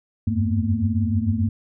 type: tone cluster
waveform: sine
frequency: 85.2 / 94 / 100.8 / 224 / 242.6 Hz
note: F2 / F#2 / G2 / A3 / B3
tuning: -42 / +28 / +49 / +31 / -31 cents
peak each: -29 / -25 / -23 / -23 / -30 dBFS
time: 0.27-1.49 s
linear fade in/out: 5 ms
effects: none